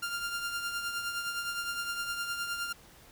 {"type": "tone with tremolo", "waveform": "sawtooth", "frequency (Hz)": 1396.9, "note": "F6", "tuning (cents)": 0, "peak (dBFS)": -27, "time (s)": [0.02, 2.73], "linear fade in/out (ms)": 10, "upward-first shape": "triangle", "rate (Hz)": 9.7, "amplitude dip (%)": 55, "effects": ["pink hiss -56 dBFS RMS until 3.11 s"]}